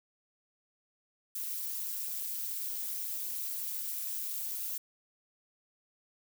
violet noise with amplitude modulation, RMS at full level -33 dBFS, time 1.35-4.78 s, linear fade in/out 5 ms, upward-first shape sine, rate 208 Hz, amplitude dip 90%, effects none

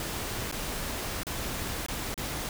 pink noise with dropouts, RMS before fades -34 dBFS, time 0-2.49 s, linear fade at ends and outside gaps 1 ms, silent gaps 0.514-0.524 / 1.233-1.268 / 1.863-1.884 / 2.142-2.177 s, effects none

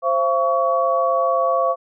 sine tone cluster, 527 / 678 / 1126 Hz, C5 / E5 / C#6, +12 / +49 / +27 cents, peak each -20 dBFS, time 0.02-1.76 s, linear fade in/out 50 ms, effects none

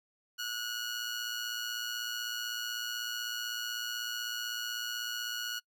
15% pulse tone with amplitude modulation, 1455 Hz, F#6, 29 cents flat, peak -26 dBFS, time 0.38-5.6 s, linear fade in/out 20 ms, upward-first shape sine, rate 116 Hz, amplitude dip 55%, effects noise-tail reverb RT60 0.1 s tail -24 dB re dry

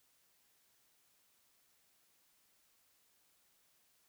silence, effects white hiss -73 dBFS RMS until 4.08 s

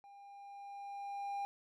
triangle tone with level ramp, 802 Hz, G5, 39 cents sharp, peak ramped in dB -53 to -34 dBFS, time 0.04-1.45 s, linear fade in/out 0 ms, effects none

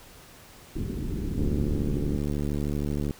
pink low-pass noise, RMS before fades -30 dBFS, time 0.75-2.18 s, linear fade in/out 10 ms, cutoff 390 Hz, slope 48 dB/octave
click train, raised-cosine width 3 ms, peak -17 dBFS, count 127, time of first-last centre 1.38-3.108 s, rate 72.9 Hz
effects pink hiss -50 dBFS RMS until 3.19 s

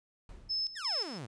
brown noise with exponential decay, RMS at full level -46 dBFS, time 0.29-1.03 s, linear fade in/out 2 ms, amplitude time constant 160 ms
sine tone with tremolo, 5230 Hz, E8, 15 cents flat, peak -30 dBFS, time 0.49-1.19 s, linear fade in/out 20 ms, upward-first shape square, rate 2.8 Hz, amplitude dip 80%
sawtooth exponential sweep, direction down, 1982 to 103.9 Hz, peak -36 dBFS, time 0.75-1.27 s, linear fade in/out 20 ms
effects resampled to 22050 Hz

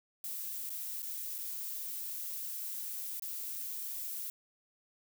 violet noise with dropouts, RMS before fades -40 dBFS, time 0.24-4.3 s, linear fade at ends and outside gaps 1 ms, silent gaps 0.695-0.702 / 1.021-1.028 / 1.382-1.386 / 3.197-3.222 s, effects none

